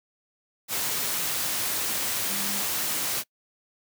sine tone in noise, 199.9 Hz, G3, 34 cents sharp, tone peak -38 dBFS, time 2.27-2.64 s, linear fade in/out 50 ms, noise white, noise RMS -28 dBFS, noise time 0.68-3.24 s, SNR -13 dB, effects noise-tail reverb RT60 0.1 s tail -24 dB re dry + high-pass 100 Hz 12 dB/octave

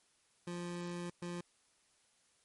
25% pulse tone bursts at uneven times, 174.61 Hz, F3, in tune, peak -36 dBFS, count 2, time 0.47-1.1 / 1.22-1.41 s, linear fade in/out 5 ms, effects white hiss -72 dBFS RMS until 2.44 s + MP3 48 kbps

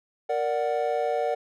triangle chord, Bb augmented, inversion none, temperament equal, 466.2 / 587.3 / 740 Hz, Bb4 / D5 / F#5, 0 / 0 / 0 cents, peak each -26 dBFS, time 0.29-1.35 s, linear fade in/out 10 ms, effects none

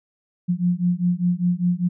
sine beating tone pair, 174.61 / 179.61 Hz, F3 / F3, 0 / +49 cents, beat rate 5 Hz, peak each -21 dBFS, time 0.48-1.89 s, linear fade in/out 20 ms, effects none

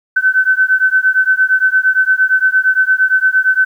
sine beating tone pair, 1519 / 1527.7 Hz, F#6 / G6, +45 / -45 cents, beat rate 8.7 Hz, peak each -12 dBFS, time 0.16-3.65 s, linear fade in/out 10 ms, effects 8-bit

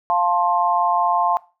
sine chord, F major, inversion none, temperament equal with one note detuned, 698.5 / 880 / 1055.6 Hz, F5 / A5 / C6, 0 / 0 / +15 cents, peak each -20 dBFS, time 0.1-1.37 s, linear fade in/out 0 ms, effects noise-tail reverb RT60 0.3 s tail -19 dB re dry

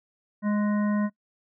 harmonic tone with a mistuned harmonic, 207.7 Hz, G#3, in tune, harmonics 1 / 3 / 5 / 7 / 9, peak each -22 / -35 / -37 / -42 / -41 dBFS, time 0.42-1.1 s, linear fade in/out 50 ms, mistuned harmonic 7, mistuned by +32 cents, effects noise-tail reverb RT60 0.1 s tail -22 dB re dry

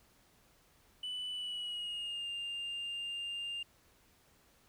sine tone with pitch glide, 2985 to 2801 Hz, F#7 to F7, +15 to +4 cents, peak -35 dBFS, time 1.03-3.63 s, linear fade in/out 5 ms, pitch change -111 cents, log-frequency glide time 1.31-2.29 s, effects tanh soft clip ceiling -36 dBFS + pink hiss -67 dBFS RMS until 4.68 s

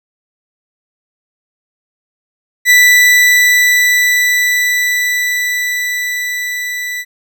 40% pulse tone with level ramp, 1975.5 Hz, B6, in tune, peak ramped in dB -3 to -18 dBFS, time 2.65-7.05 s, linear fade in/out 50 ms, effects none

